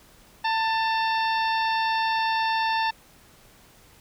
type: harmonic tone with a mistuned harmonic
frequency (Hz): 896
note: A5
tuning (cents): +31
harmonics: 1 / 2 / 3 / 4 / 5 / 6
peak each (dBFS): -23 / -29 / -33 / -35 / -37 / -39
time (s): 0.44-2.91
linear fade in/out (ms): 10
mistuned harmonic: 2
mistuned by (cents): -25
effects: pink hiss -54 dBFS RMS until 4 s